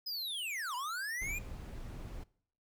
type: linear two-way sweep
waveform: square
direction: down then up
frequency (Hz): 5100 to 943 to 2478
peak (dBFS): -37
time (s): 0.06-1.39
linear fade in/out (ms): 10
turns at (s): 0.75
type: noise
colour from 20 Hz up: brown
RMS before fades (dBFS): -44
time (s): 1.21-2.24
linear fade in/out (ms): 10
effects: noise-tail reverb RT60 0.6 s tail -22 dB re dry